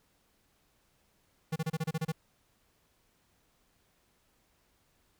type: tone bursts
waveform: square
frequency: 159.6 Hz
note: D#3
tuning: 44 cents sharp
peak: -30 dBFS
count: 9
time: 1.52-2.121 s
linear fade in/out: 10 ms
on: 41 ms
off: 29 ms
effects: pink hiss -71 dBFS RMS until 5.19 s